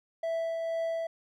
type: tone with tremolo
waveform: triangle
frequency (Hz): 659.3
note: E5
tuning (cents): 0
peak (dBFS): -26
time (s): 0.23-1.07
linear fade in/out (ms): 5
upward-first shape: triangle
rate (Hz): 2.1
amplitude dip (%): 30
effects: none